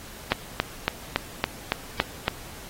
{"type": "click train", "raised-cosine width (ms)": 0.3, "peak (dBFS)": -4, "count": 8, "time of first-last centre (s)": [0.32, 2.281], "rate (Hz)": 3.57, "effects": ["pink hiss -43 dBFS RMS until 2.69 s", "AAC 48 kbps"]}